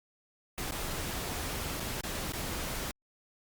pink noise with dropouts, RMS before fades -36 dBFS, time 0.58-2.91 s, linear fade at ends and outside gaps 0 ms, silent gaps 0.709-0.721 / 1.798-1.803 / 2.009-2.037 / 2.321-2.335 s, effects Opus 48 kbps

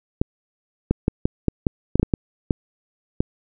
clicks, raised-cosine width 3 ms, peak -4 dBFS, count 12, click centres 0.215 / 0.91 / 1.081 / 1.255 / 1.483 / 1.668 / 1.956 / 1.997 / 2.03 / 2.138 / 2.508 / 3.205 s, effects none

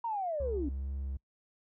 sine linear sweep, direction down, 950 to 261.6 Hz, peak -31 dBFS, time 0.04-0.69 s, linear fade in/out 5 ms
triangle tone with vibrato, 68 Hz, C#2, 33 cents flat, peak -32 dBFS, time 0.4-1.17 s, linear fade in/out 5 ms, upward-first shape sine, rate 2.3 Hz, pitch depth 17 cents each way
effects noise-tail reverb RT60 0.1 s tail -25 dB re dry + tanh soft clip ceiling -22 dBFS

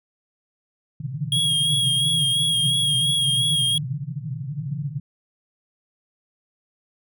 white band-pass noise, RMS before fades -29 dBFS, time 1-5 s, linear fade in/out 5 ms, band 120 to 160 Hz, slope 96 dB/octave
square tone with vibrato, 3280 Hz, G#7, 22 cents flat, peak -19 dBFS, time 1.32-3.78 s, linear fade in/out 2 ms, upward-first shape sine, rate 2.9 Hz, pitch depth 30 cents each way
effects none

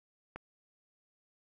click, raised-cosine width 0.5 ms, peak -27 dBFS, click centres 0.36 s, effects none

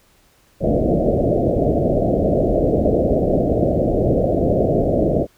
white low-pass noise, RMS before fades -17 dBFS, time 0.6-5.27 s, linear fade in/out 50 ms, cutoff 680 Hz, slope 96 dB/octave, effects pink hiss -56 dBFS RMS until 5.37 s

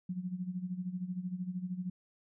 sine tone with tremolo, 181.9 Hz, F#3, 29 cents flat, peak -32 dBFS, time 0.09-1.9 s, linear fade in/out 5 ms, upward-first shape sine, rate 13 Hz, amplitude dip 75%, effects none

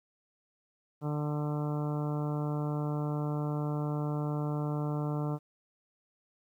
harmonic tone, 148.7 Hz, D3, 22 cents sharp, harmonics 1 / 2 / 3 / 4 / 5 / 6 / 7 / 8 / 9, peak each -31 / -37 / -41 / -43 / -45 / -47 / -48 / -49 / -50 dBFS, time 1.01-5.39 s, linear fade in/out 50 ms, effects 11-bit

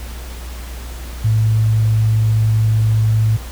sine tone, 110 Hz, A2, in tune, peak -11 dBFS, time 1.24-3.37 s, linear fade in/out 10 ms, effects added 60 Hz sine -27 dBFS peak until 3.51 s + pink hiss -36 dBFS RMS until 3.51 s

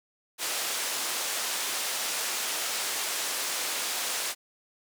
white low-pass noise, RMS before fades -31 dBFS, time 0.38-4.35 s, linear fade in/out 50 ms, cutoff 9300 Hz, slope 12 dB/octave, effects high-pass 400 Hz 12 dB/octave

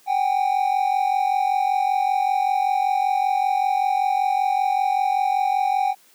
triangle tone pair together, 760 / 805.2 Hz, F#5 / G5, +46 / +46 cents, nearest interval minor second, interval 100 cents, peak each -19 dBFS, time 0.06-5.95 s, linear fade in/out 50 ms, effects white hiss -55 dBFS RMS until 6.14 s + high-pass 200 Hz 12 dB/octave

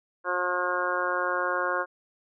harmonic tone, 179.3 Hz, F3, 46 cents sharp, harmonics 2 / 3 / 4 / 5 / 6 / 7 / 8 / 9, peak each -35 / -31 / -37 / -38 / -30 / -37 / -30 / -35 dBFS, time 0.24-1.86 s, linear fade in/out 50 ms, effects none

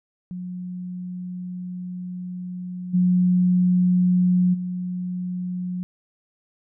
sine tone with level steps, 180.5 Hz, F#3, 43 cents flat, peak -29 / -15 / -25 dBFS, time 0.31-5.83 s, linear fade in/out 0 ms, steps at 2.93 / 4.53 s, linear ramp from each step 20 ms, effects none

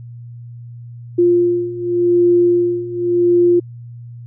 sine beating tone pair, 349.2 / 350.08 Hz, F4 / F4, 0 / +4 cents, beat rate 0.88 Hz, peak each -16 / -13 dBFS, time 1.18-3.6 s, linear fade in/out 10 ms, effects added 119 Hz sine -31 dBFS peak until 4.26 s

